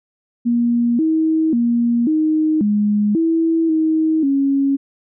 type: tone with pitch steps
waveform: sine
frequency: 237.5 / 318.2 / 236.5 / 311.5 / 207.9 / 327.5 / 316.7 / 275.9 Hz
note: A#3 / D#4 / A#3 / D#4 / G#3 / E4 / D#4 / C#4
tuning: +33 / +39 / +25 / +2 / +2 / -11 / +31 / -8 cents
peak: -13 dBFS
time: 0.45-4.77 s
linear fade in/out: 20 ms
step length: 540 ms
effects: none